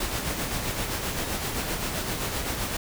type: noise with tremolo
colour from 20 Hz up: pink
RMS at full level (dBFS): -28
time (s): 0-2.77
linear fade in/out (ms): 5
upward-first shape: sine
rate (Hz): 7.7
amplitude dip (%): 40
effects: none